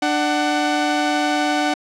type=tone pair together; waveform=sawtooth; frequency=296.8 / 747.9 Hz; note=D4 / F#5; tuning=+18 / +18 cents; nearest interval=octave + major third; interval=1600 cents; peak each=-16 dBFS; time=0.02-1.74 s; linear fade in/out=5 ms; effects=low-pass 6000 Hz 12 dB/octave